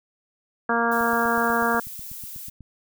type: harmonic tone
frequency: 233.1 Hz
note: A#3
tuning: in tune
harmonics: 1 / 2 / 3 / 4 / 5 / 6 / 7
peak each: -27 / -27 / -27 / -27 / -27 / -27 / -27 dBFS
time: 0.69-1.8 s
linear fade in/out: 5 ms
type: noise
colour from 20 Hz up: violet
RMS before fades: -37 dBFS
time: 0.91-2.5 s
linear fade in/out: 10 ms
type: click train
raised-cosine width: 5 ms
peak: -31 dBFS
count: 14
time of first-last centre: 1.01-2.607 s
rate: 8.14 Hz
effects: none